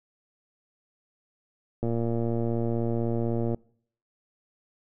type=click train; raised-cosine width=2 ms; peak=-16 dBFS; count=200; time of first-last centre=1.83-3.546 s; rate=116 Hz; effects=noise-tail reverb RT60 0.6 s tail -25 dB re dry